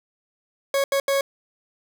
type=tone bursts at uneven times; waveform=40% pulse; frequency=552 Hz; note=C#5; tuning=7 cents flat; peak=-18 dBFS; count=3; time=0.74-0.84 / 0.92-1 / 1.08-1.21 s; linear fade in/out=2 ms; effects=none